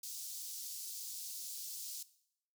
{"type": "high-pass noise", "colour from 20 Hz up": "pink", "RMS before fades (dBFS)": -45, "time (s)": [0.03, 2.03], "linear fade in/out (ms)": 5, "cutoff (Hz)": 4800, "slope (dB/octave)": 24, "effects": ["noise-tail reverb RT60 0.7 s tail -17 dB re dry"]}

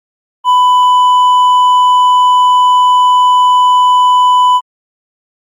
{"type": "tone with hard clipping", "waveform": "sine", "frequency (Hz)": 997, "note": "B5", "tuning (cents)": 16, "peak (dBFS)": -6, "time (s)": [0.44, 4.61], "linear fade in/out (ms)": 50, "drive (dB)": 4, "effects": ["Opus 32 kbps"]}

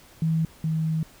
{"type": "tone pair in turn", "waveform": "sine", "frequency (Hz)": [161.3, 159.17], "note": ["E3", "D#3"], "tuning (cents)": [-37, 40], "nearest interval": "unison", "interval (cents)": 23, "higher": "first", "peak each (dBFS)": [-20, -22], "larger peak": "first", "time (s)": [[0.22, 0.45], [0.64, 1.03]], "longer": "second", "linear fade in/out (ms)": 2, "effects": ["pink hiss -52 dBFS RMS until 1.2 s"]}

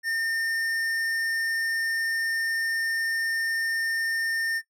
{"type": "tone with tanh clipping", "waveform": "sine", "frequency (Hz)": 1814, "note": "A#6", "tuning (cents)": -48, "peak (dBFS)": -27, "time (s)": [0.03, 4.62], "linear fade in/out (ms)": 50, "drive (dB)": 14, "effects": ["noise-tail reverb RT60 0.1 s tail -17 dB re dry"]}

